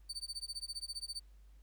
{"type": "tone with tremolo", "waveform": "35% pulse", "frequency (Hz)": 4565, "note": "D8", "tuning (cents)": -50, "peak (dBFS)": -36, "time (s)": [0.09, 1.2], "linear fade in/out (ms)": 10, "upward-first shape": "sine", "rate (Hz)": 15, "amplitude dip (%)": 100, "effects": ["added 50 Hz sine -56 dBFS peak until 1.62 s", "pink hiss -75 dBFS RMS until 1.62 s"]}